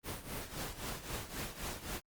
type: noise with tremolo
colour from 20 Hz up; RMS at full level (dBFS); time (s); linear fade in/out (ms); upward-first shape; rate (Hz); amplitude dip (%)
pink; -39; 0.03-2.01; 50; triangle; 3.8; 80
effects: Opus 32 kbps